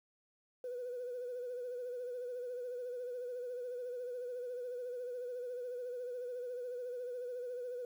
sine tone with vibrato, 493.9 Hz, B4, in tune, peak -38 dBFS, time 0.64-7.85 s, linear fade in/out 2 ms, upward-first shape sine, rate 14 Hz, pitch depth 47 cents each way, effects tanh soft clip ceiling -34 dBFS + 11-bit

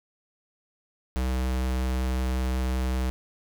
square tone, 63.9 Hz, C2, 40 cents flat, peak -25 dBFS, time 1.16-3.1 s, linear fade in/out 0 ms, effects none

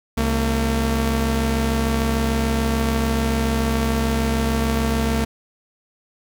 sawtooth tone pair together, 66.8 / 226.9 Hz, C2 / A#3, +36 / -47 cents, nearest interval octave + major sixth, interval 2117 cents, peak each -17 dBFS, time 0.17-5.25 s, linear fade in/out 10 ms, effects none

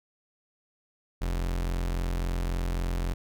40% pulse tone, 43.65 Hz, F1, in tune, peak -26 dBFS, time 1.21-3.14 s, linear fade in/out 10 ms, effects none

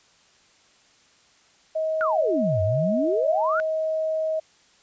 sine tone, 633 Hz, D#5, 30 cents sharp, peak -22 dBFS, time 1.75-4.4 s, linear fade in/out 10 ms
sine exponential two-way sweep, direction down then up, 1500 to 90.4 to 1500 Hz, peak -22 dBFS, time 2.01-3.6 s, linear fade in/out 0 ms, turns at 2.62 s
effects white hiss -58 dBFS RMS until 4.82 s + resampled to 16000 Hz

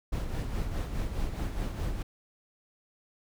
brown noise with tremolo, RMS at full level -30 dBFS, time 0.12-2.03 s, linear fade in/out 10 ms, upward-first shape sine, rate 4.8 Hz, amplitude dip 50%, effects none

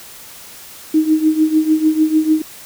sine tone with tremolo, 312.6 Hz, D#4, 8 cents sharp, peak -7 dBFS, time 0.94-2.42 s, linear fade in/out 5 ms, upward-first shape triangle, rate 6.7 Hz, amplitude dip 85%, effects white hiss -37 dBFS RMS until 2.65 s

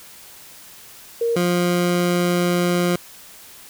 sine / 20% pulse tone pair in turn, 466.2 / 176.25 Hz, A#4 / F3, 0 / +16 cents, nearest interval octave + perfect fourth, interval 1684 cents, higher first, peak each -17 / -12 dBFS, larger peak second, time 1.21-1.36 / 1.36-2.96 s, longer second, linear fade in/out 5 ms, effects white hiss -43 dBFS RMS until 3.69 s

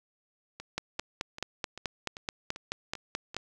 two click trains, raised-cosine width 0.2 ms, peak -24 / -14 dBFS, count 8 / 13, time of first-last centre 0.6-3.345 / 0.78-3.366 s, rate 2.55 / 4.64 Hz, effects none

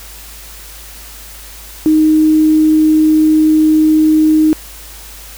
sine tone with quantisation, 311.1 Hz, D#4, in tune, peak -6 dBFS, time 1.86-4.53 s, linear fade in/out 0 ms, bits 6, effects added 52 Hz sine -35 dBFS peak until 5.37 s + white hiss -34 dBFS RMS until 5.37 s

